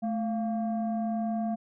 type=tone pair together; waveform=sine; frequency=217.8 / 694.3 Hz; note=A3 / F5; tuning=-17 / -10 cents; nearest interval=octave + minor sixth; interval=2007 cents; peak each=-27 / -31 dBFS; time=0.02-1.56 s; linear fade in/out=20 ms; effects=tanh soft clip ceiling -23 dBFS